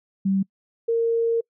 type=tone pair in turn; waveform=sine; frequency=193.7 / 460.7 Hz; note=G3 / A#4; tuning=-20 / -20 cents; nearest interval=octave + minor third; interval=1500 cents; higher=second; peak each=-18 dBFS; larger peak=neither; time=0.25-0.43 / 0.88-1.41 s; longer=second; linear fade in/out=10 ms; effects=noise-tail reverb RT60 0.1 s tail -26 dB re dry